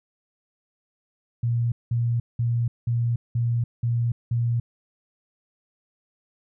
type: tone bursts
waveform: sine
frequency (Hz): 118.2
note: A#2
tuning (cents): +24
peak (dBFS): -20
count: 7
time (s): 1.43-4.6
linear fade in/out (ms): 5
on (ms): 290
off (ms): 190
effects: none